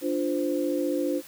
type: tone cluster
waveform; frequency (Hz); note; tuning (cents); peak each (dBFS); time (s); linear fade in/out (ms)
sine; 292.8 / 347.6 / 518; D4 / F4 / C5; -5 / -8 / -17; -27 / -29 / -29; 0.01-1.22; 50
effects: white hiss -47 dBFS RMS until 1.27 s + high-pass 100 Hz 12 dB/octave